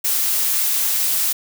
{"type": "noise", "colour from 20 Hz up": "blue", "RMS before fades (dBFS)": -19, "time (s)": [0.04, 1.33], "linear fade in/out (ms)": 10, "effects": []}